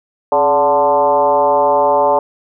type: tone with frequency modulation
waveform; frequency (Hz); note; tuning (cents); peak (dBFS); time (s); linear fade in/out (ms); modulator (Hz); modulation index
sine; 730; F#5; -24; -9; 0.32-2.19; 2; 154; 1.8
effects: none